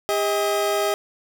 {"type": "tone pair together", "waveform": "30% pulse", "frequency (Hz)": [403.5, 633.3], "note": ["G#4", "D#5"], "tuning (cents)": [-50, 30], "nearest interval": "minor sixth", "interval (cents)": 780, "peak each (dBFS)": -20, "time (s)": [0.09, 0.94], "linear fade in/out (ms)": 0, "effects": []}